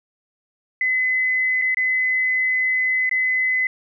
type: tone with dropouts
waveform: sine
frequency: 2026 Hz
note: B6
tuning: 44 cents sharp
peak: -17 dBFS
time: 0.81-3.67 s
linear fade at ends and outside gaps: 2 ms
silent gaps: 1.616-1.62 / 1.746-1.77 / 3.094-3.112 s
effects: none

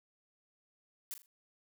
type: noise with echo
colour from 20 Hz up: blue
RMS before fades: -41 dBFS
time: 1.11-1.14 s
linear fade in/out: 0 ms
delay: 40 ms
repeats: 3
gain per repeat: -10 dB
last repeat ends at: 1.26 s
effects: none

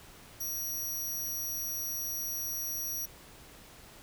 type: tone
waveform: 15% pulse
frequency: 5770 Hz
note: F#8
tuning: 44 cents flat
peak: -28 dBFS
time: 0.4-3.06 s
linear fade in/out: 10 ms
effects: pink hiss -53 dBFS RMS until 4.02 s

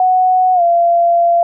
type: tone with pitch glide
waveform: sine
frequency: 740 to 686.5 Hz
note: F#5 to F5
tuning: 0 to -30 cents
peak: -8 dBFS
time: 0-1.43 s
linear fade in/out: 2 ms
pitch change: -130 cents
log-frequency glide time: 0.54-0.62 s
effects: none

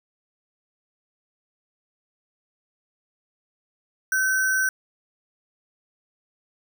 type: tone with sample-and-hold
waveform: sine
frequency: 1532 Hz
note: G6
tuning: 40 cents flat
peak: -19 dBFS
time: 4.12-4.69 s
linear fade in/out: 2 ms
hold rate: 7350 Hz
effects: none

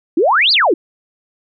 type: exponential two-way sweep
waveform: sine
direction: up then down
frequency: 293.7 to 4978 to 293.7 Hz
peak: -9 dBFS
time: 0.17-0.74 s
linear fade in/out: 5 ms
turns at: 0.52 s
effects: none

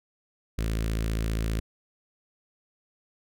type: tone with notch filter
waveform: sawtooth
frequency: 55 Hz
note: A1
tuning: in tune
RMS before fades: -28 dBFS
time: 0.58-1.6 s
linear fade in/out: 5 ms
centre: 850 Hz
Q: 1
effects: none

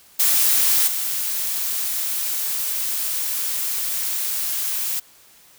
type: noise with level steps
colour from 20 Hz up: blue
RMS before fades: -17 / -24 dBFS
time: 0.19-5 s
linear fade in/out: 10 ms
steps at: 0.87 s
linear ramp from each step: 10 ms
effects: white hiss -51 dBFS RMS until 5.58 s

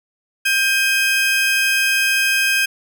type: tone pair together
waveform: 35% pulse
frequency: 1589 / 2522 Hz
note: G6 / D#7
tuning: +23 / +23 cents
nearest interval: minor sixth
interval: 800 cents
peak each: -16 dBFS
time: 0.45-2.66 s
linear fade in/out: 10 ms
effects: none

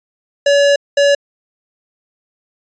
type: tone bursts at uneven times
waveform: square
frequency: 568 Hz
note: C#5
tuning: 42 cents sharp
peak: -9 dBFS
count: 2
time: 0.46-0.76 / 0.97-1.15 s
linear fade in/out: 5 ms
effects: resampled to 16000 Hz

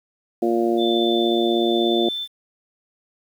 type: harmonic tone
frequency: 116.54 Hz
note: A#2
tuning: in tune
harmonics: 2 / 3 / 4 / 5 / 6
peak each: -24 / -19 / -28 / -28 / -26 dBFS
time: 0.42-2.09 s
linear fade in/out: 5 ms
type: tone with tremolo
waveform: sine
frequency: 3535 Hz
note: A7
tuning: 7 cents sharp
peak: -24 dBFS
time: 0.77-2.28 s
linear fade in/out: 50 ms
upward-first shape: sine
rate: 1 Hz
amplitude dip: 30%
effects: 8-bit

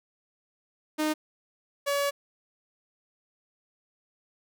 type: tone pair in turn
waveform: sawtooth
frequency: 307.5 / 566.6 Hz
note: D#4 / C#5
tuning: -20 / +38 cents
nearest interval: major seventh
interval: 1058 cents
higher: second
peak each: -21 dBFS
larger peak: neither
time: 0.98-1.14 / 1.86-2.11 s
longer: second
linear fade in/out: 20 ms
effects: none

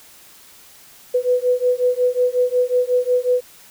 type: beating tone pair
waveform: sine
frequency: 494.5 / 500 Hz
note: B4 / B4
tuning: +2 / +21 cents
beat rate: 5.5 Hz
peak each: -18 dBFS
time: 1.14-3.41 s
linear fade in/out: 10 ms
effects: white hiss -46 dBFS RMS until 3.7 s

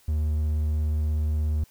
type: tone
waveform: triangle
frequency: 76.4 Hz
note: D#2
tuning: 31 cents flat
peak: -20 dBFS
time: 0.08-1.64 s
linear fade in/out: 5 ms
effects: white hiss -59 dBFS RMS until 1.7 s

